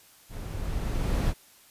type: noise with level ramp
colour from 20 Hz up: brown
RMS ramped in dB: -37 to -23 dBFS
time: 0.29-1.34 s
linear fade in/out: 50 ms
effects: white hiss -56 dBFS RMS until 1.7 s + resampled to 32000 Hz